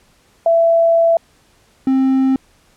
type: tone pair in turn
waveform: sine / triangle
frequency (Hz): 667 / 264.7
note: E5 / C4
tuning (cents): +20 / +20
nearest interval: octave + major third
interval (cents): 1600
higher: first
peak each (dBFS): -9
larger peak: neither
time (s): 0.46-1.17 / 1.87-2.36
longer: first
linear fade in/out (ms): 2
effects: pink hiss -54 dBFS RMS until 2.76 s + low-pass 11000 Hz 12 dB/octave